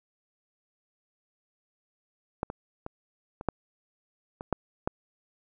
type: clicks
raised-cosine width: 1 ms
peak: -14 / -21 / -22 / -24 / -11 / -23 / -11 / -13 dBFS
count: 8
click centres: 2.431 / 2.501 / 2.864 / 3.411 / 3.487 / 4.409 / 4.527 / 4.875 s
effects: none